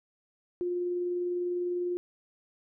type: tone with tremolo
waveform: sine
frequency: 354.3 Hz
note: F4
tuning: 25 cents sharp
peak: -27 dBFS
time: 0.61-1.97 s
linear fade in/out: 0 ms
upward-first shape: triangle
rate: 20 Hz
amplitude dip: 25%
effects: none